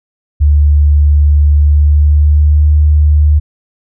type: tone with pitch glide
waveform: sine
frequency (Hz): 73.42 to 74.92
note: D2 to D2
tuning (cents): 0 to +35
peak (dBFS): -4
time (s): 0.4-3.4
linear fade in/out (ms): 20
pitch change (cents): +35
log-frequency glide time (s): 1.57-2.68
effects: none